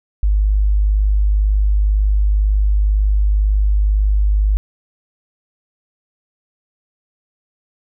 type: tone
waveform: sine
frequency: 51 Hz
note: G#1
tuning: 31 cents flat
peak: -11 dBFS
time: 0.23-4.57 s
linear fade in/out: 0 ms
effects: none